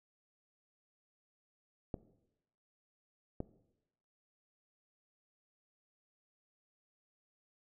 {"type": "clicks", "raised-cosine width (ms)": 2, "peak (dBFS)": -24, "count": 2, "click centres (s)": [1.942, 3.404], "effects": ["noise-tail reverb RT60 0.9 s tail -17 dB re dry"]}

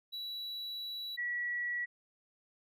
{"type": "tone pair in turn", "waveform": ["triangle", "sine"], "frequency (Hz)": [3925, 1934.4], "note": ["B7", "B6"], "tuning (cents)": [-11, -36], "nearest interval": "octave", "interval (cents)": 1225, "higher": "first", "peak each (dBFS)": [-37, -33], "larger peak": "second", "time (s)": [[0.12, 1.17], [1.17, 1.86]], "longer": "first", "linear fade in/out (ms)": 20, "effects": []}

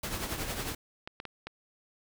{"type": "noise with tremolo", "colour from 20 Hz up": "pink", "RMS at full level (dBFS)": -33, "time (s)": [0.03, 0.75], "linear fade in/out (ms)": 5, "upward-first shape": "triangle", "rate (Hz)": 11, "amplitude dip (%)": 60}
{"type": "clicks", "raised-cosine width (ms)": 0.3, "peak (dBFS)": -23, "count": 4, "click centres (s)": [1.075, 1.201, 1.253, 1.47]}
{"effects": []}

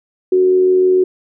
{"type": "tone with amplitude modulation", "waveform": "sine", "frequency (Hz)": 370, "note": "F#4", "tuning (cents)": 0, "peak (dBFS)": -7, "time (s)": [0.32, 1.04], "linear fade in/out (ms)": 5, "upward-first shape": "sine", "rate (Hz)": 86.4, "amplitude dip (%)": 35, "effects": []}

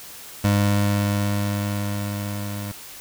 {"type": "tone with level ramp", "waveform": "25% pulse", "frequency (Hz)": 101.8, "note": "G#2", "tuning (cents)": -34, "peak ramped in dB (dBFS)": [-12, -25], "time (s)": [0.44, 2.72], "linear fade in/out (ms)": 5, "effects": ["white hiss -40 dBFS RMS until 3 s"]}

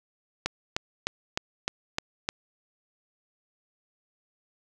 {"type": "click train", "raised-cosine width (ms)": 0.2, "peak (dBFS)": -9, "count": 7, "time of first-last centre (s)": [0.46, 2.289], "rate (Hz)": 3.28, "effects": []}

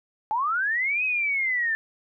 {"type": "linear two-way sweep", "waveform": "sine", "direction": "up then down", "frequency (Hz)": [830.6, 2558, 1759], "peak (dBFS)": -22, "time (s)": [0.31, 1.75], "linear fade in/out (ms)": 0, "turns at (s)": 1.04, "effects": []}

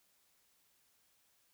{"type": "silence", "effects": ["white hiss -73 dBFS RMS until 1.53 s"]}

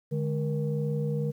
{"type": "tone cluster", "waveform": "sine", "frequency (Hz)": [148.5, 210.6, 473], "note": ["D3", "G#3", "A#4"], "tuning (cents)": [20, 24, 25], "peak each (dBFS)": [-27, -34, -32], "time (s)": [0.11, 1.32], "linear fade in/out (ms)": 20, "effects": ["tanh soft clip ceiling -18 dBFS", "10-bit"]}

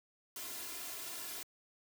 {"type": "noise with comb filter", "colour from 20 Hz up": "white", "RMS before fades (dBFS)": -44, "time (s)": [0.36, 1.43], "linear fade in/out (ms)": 2, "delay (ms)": 2.9, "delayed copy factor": 1, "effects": ["high-pass 100 Hz 12 dB/octave"]}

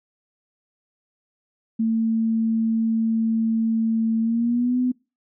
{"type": "tone with pitch glide", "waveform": "sine", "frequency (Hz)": [224.7, 250.8], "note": ["A3", "B3"], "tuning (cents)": [37, 27], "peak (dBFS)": -18, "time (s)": [1.79, 4.92], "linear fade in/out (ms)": 10, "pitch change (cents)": 190, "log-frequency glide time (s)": [4.21, 4.78], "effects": ["noise-tail reverb RT60 0.3 s tail -25 dB re dry"]}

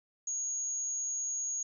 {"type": "tone", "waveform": "sine", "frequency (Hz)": 6645, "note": "G#8", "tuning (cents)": 0, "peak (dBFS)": -32, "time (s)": [0.27, 1.63], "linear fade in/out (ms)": 5, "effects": []}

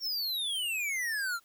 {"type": "exponential sweep", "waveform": "square", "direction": "down", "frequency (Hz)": [5588, 1335], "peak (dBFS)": -31, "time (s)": [0, 1.4], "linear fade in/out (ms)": 50, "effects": ["white hiss -66 dBFS RMS until 1.44 s"]}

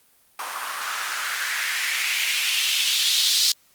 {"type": "noise with band-pass filter sweep", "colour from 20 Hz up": "blue", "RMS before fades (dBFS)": -24, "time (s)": [0.39, 3.52], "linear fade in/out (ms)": 2, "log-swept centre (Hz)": [1000, 4300], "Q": 2.7, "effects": ["white hiss -59 dBFS RMS until 3.74 s", "Opus 32 kbps"]}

